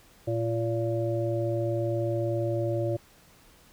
harmonic tone, 115 Hz, A#2, 23 cents flat, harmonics 1 / 3 / 5 / 6, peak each -29 / -30 / -30 / -42 dBFS, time 0.27-2.97 s, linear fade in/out 10 ms, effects pink hiss -57 dBFS RMS until 3.72 s

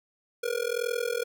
square tone with amplitude modulation, 477.7 Hz, A#4, 42 cents sharp, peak -24 dBFS, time 0.43-1.24 s, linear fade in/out 10 ms, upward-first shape sine, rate 41.8 Hz, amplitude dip 95%, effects none

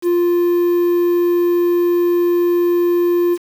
triangle tone with quantisation, 349.2 Hz, F4, in tune, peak -10 dBFS, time 0.02-3.38 s, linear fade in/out 50 ms, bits 6, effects none

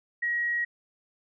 sine tone, 1900 Hz, A#6, 33 cents sharp, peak -25 dBFS, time 0.22-0.65 s, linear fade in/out 10 ms, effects none

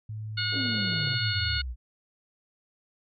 sine tone with pitch glide, 108 to 109.57 Hz, A2 to A2, -32 to -7 cents, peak -33 dBFS, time 0.09-1.58 s, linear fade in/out 5 ms, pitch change +25 cents, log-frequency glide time 0.69-1.45 s
harmonic tone, 723 Hz, F#5, 40 cents flat, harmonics 2 / 3 / 4 / 5 / 6, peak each -32 / -37 / -34 / -36 / -31 dBFS, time 0.37-1.62 s, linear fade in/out 10 ms
white band-pass noise, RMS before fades -45 dBFS, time 0.52-1.15 s, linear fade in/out 5 ms, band 150 to 560 Hz, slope 24 dB/octave
sine exponential sweep, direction down, 293.7 to 56.2 Hz, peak -31 dBFS, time 0.53-1.76 s, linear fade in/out 50 ms
effects none

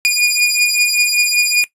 sawtooth beating tone pair, 2437 / 2442.2 Hz, D#7 / D#7, -37 / -33 cents, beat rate 5.2 Hz, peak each -11 dBFS, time 0.05-1.64 s, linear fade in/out 0 ms, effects noise-tail reverb RT60 0.1 s tail -17 dB re dry + resampled to 32000 Hz

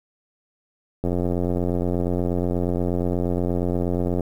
click train, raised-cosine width 2 ms, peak -11 dBFS, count 281, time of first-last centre 1.04-4.207 s, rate 88.4 Hz, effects 8-bit

